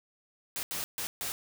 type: noise bursts at uneven times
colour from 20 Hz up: white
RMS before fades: -35 dBFS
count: 4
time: 0.56-0.63 / 0.71-0.84 / 0.98-1.07 / 1.21-1.32 s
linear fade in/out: 0 ms
effects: none